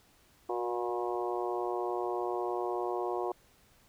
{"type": "harmonic tone with a mistuned harmonic", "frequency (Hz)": 120, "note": "B2", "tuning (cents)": -49, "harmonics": [3, 4, 5, 6, 7, 8, 9], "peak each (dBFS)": [-34, -39, -42, -37, -43, -41, -43], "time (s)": [0.49, 3.32], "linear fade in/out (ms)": 5, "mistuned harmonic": 3, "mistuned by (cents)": 16, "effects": ["pink hiss -64 dBFS RMS until 3.88 s"]}